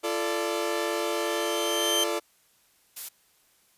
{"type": "chord", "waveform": "sawtooth", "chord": "D minor", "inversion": "first", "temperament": "equal with one note detuned", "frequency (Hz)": [342.2, 440, 587.3], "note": ["F4", "A4", "D5"], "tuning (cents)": [-35, 0, 0], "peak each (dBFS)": -27, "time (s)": [0.03, 2.2], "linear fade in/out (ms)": 20}
{"type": "tone with exponential growth", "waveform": "sawtooth", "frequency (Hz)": 3126, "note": "G7", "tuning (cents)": -6, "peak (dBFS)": -19, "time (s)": [0.33, 2.04], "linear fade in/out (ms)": 5, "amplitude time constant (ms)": 370}
{"type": "noise", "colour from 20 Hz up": "blue", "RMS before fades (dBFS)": -36, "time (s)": [2.96, 3.09], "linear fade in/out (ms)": 10}
{"effects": ["white hiss -64 dBFS RMS until 3.77 s", "resampled to 32000 Hz"]}